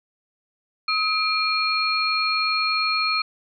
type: tone cluster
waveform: sine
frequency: 1275 / 2390 / 4273 Hz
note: D#6 / D7 / C8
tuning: +42 / +30 / +36 cents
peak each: -24 dBFS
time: 0.88-3.22 s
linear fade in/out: 5 ms
effects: none